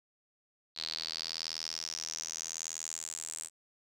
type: tone with band-pass filter sweep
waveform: square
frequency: 40.41 Hz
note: E1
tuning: 34 cents flat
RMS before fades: -40 dBFS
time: 0.75-3.5 s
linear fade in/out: 50 ms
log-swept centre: 4200 to 8100 Hz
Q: 7.3
effects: none